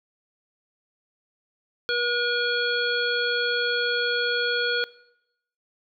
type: harmonic tone with a mistuned harmonic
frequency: 481.4 Hz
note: B4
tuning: 44 cents flat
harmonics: 1 / 3 / 5 / 7 / 9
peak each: -28 / -25 / -36 / -30 / -31 dBFS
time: 1.89-4.84 s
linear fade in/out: 0 ms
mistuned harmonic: 7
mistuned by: -20 cents
effects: noise-tail reverb RT60 0.8 s tail -20 dB re dry